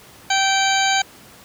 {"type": "harmonic tone with a mistuned harmonic", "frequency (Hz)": 777, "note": "G5", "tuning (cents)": -16, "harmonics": [1, 2, 3, 4, 5, 6, 8, 9], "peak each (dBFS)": [-19, -22, -24, -25, -26, -27, -28, -29], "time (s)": [0.3, 1.02], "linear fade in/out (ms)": 5, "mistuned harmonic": 8, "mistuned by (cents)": 58, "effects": ["pink hiss -45 dBFS RMS until 1.44 s", "high-pass 80 Hz 12 dB/octave"]}